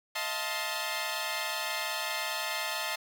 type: chord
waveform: 10% pulse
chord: F dominant seventh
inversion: third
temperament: equal with one note detuned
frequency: 632.8 / 698.5 / 880 / 1046.5 Hz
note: Eb5 / F5 / A5 / C6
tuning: +29 / 0 / 0 / 0 cents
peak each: -28 / -31 / -27 / -30 dBFS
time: 0.15-2.96 s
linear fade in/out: 10 ms
effects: none